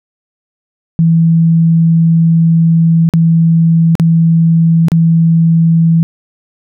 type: tone with dropouts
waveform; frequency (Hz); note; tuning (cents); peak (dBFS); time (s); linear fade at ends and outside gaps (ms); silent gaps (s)
sine; 164.81; E3; 0; -5; 0.99-6.03; 0; 3.09-3.137 / 3.953-3.998 / 4.884-4.918
effects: none